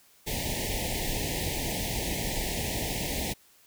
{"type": "band-stop noise", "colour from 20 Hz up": "pink", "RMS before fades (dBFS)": -31, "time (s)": [0.26, 3.34], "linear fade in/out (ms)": 20, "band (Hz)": [920, 1800], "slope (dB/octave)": 96, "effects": ["white hiss -60 dBFS RMS until 3.66 s"]}